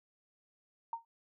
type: tone with exponential decay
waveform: sine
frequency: 921 Hz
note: A#5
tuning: 21 cents flat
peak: -31 dBFS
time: 0.93-1.05 s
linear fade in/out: 2 ms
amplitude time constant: 24 ms
effects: none